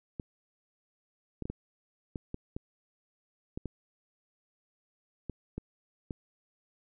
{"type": "clicks", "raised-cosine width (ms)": 3, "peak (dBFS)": -23, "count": 12, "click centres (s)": [0.198, 1.423, 1.455, 1.5, 2.158, 2.344, 2.565, 3.575, 3.657, 5.297, 5.58, 6.108], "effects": []}